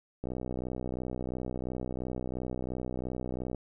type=click train; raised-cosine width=2 ms; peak=-22 dBFS; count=209; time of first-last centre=0.24-3.547 s; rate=62.9 Hz; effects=none